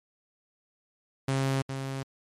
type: tone with echo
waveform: sawtooth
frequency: 134.8 Hz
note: C#3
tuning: 48 cents flat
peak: -21 dBFS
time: 1.28-1.62 s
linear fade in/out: 5 ms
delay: 410 ms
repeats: 1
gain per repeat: -7 dB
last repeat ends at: 2.03 s
effects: low-pass 11000 Hz 12 dB/octave + MP3 64 kbps